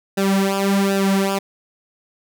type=tone with flanger; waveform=sawtooth; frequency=196 Hz; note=G3; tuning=in tune; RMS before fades=-18 dBFS; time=0.17-1.39 s; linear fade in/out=10 ms; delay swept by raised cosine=0.91 to 4.61 ms; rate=1.3 Hz; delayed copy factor=-0.85; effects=none